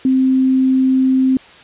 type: tone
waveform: sine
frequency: 261.6 Hz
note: C4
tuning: in tune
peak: -10 dBFS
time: 0.05-1.37 s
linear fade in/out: 2 ms
effects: white hiss -41 dBFS RMS until 1.63 s + resampled to 8000 Hz